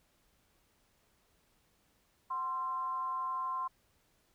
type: tone with frequency modulation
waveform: sine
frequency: 1046.5 Hz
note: C6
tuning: in tune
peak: -33 dBFS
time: 2.3-3.68 s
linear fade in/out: 10 ms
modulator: 301 Hz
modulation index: 0.33
effects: pink hiss -72 dBFS RMS until 4.34 s